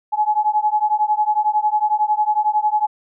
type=beating tone pair; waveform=sine; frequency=843 / 854 Hz; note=G#5 / G#5; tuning=+26 / +48 cents; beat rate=11 Hz; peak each=-18 dBFS; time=0.12-2.87 s; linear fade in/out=20 ms; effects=none